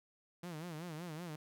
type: tone with vibrato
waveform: sawtooth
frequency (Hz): 164.81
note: E3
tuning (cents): 0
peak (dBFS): -39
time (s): 0.43-1.36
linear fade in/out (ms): 5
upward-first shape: sine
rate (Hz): 5.3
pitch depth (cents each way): 150
effects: none